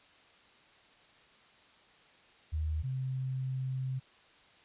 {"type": "tone pair in turn", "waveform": "sine", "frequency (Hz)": [77.78, 130.81], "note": ["D#2", "C3"], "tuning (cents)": [0, 0], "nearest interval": "major sixth", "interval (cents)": 900, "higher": "second", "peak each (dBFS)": [-30, -32], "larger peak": "first", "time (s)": [[2.52, 2.83], [2.83, 4]], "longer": "second", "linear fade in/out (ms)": 20, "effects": ["white hiss -61 dBFS RMS until 4.64 s", "resampled to 8000 Hz"]}